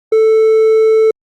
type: tone with hard clipping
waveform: triangle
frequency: 440.7 Hz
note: A4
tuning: 3 cents sharp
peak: -7 dBFS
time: 0.12-1.11 s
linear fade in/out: 5 ms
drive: 5 dB
effects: Opus 48 kbps